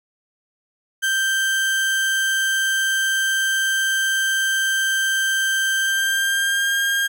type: tone with pitch glide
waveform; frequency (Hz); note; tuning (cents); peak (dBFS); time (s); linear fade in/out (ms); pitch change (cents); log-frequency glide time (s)
35% pulse; 1568 to 1609.3; G6 to G6; 0 to +45; -16; 1.02-7.08; 20; +45; 5.77-6.79
effects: none